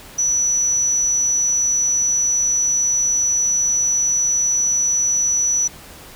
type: tone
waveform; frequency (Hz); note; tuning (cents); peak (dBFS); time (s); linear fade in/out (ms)
sine; 5920; F#8; 0; -15; 0.18-5.68; 10
effects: pink hiss -40 dBFS RMS until 6.15 s